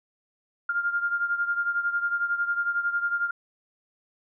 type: beating tone pair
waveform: sine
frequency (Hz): 1400 / 1411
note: F6 / F6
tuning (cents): +4 / +17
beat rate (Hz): 11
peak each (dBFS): -25 / -30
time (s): 0.69-3.31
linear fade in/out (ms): 5
effects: none